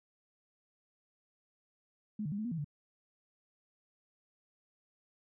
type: tone with pitch steps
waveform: sine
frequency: 211.8 / 149.7 / 201.9 / 216.2 / 241.3 / 165 / 146.1 Hz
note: G#3 / D3 / G#3 / A3 / B3 / E3 / D3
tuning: +34 / +33 / -49 / -30 / -40 / +2 / -9 cents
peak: -34 dBFS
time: 2.19-2.645 s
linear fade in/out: 5 ms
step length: 65 ms
effects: none